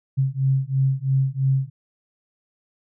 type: beating tone pair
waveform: sine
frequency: 132.8 / 135.8 Hz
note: C3 / C#3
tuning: +26 / -35 cents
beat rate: 3 Hz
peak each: -21 dBFS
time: 0.17-1.7 s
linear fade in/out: 20 ms
effects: none